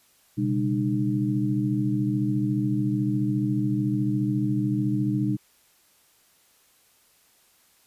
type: tone cluster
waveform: sine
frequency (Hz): 126.3 / 140.3 / 201.4 / 303.7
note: B2 / C#3 / G3 / D#4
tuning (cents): +39 / +21 / +47 / -42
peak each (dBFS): -26 / -34 / -27 / -26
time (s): 0.37-5.37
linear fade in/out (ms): 20
effects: white hiss -61 dBFS RMS until 7.86 s + resampled to 32000 Hz